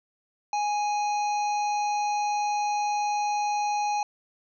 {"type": "harmonic tone with a mistuned harmonic", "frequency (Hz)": 830.6, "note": "G#5", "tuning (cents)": 0, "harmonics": [1, 3, 5, 7, 8], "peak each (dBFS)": [-24, -37, -42, -43, -46], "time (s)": [0.53, 4.03], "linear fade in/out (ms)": 2, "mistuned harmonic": 8, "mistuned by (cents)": -62, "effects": []}